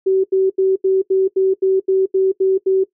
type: tone bursts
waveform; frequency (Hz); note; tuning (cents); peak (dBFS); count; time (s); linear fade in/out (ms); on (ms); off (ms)
sine; 381.4; G4; -47; -11; 11; 0.06-2.84; 10; 180; 80
effects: noise-tail reverb RT60 0.1 s tail -18 dB re dry